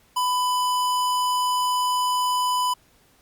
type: tone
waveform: square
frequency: 998 Hz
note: B5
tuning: 18 cents sharp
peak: -21 dBFS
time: 0.16-2.74 s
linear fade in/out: 10 ms
effects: pink hiss -59 dBFS RMS until 3.21 s + Opus 48 kbps